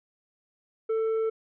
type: tone with tanh clipping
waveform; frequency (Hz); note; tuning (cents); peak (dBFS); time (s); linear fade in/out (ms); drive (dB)
sine; 444.6; A4; +18; -25; 0.89-1.3; 10; 5
effects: none